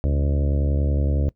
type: harmonic tone with a mistuned harmonic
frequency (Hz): 70.8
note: C#2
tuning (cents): +37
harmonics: 1 / 2 / 3 / 4 / 5 / 6 / 7 / 8 / 9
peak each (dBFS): -19 / -26 / -33 / -31 / -36 / -40 / -35 / -36 / -41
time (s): 0.04-1.29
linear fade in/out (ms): 0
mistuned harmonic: 1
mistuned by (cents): +96
effects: noise-tail reverb RT60 0.1 s tail -20 dB re dry